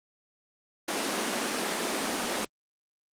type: high-pass noise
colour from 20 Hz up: pink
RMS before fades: -29 dBFS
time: 0.88-2.45 s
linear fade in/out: 5 ms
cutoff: 200 Hz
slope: 48 dB/octave
effects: low-pass 10000 Hz 12 dB/octave + Opus 24 kbps